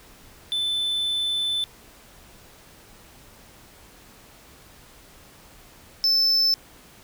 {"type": "tone pair in turn", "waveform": "triangle", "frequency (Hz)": [3520, 5274], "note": ["A7", "E8"], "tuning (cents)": [0, 0], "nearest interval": "perfect fifth", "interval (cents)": 700, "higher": "second", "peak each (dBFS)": [-21, -16], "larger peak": "second", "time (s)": [[0.52, 1.64], [6.04, 6.54]], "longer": "first", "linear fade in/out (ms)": 0, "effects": ["pink hiss -50 dBFS RMS until 7.03 s"]}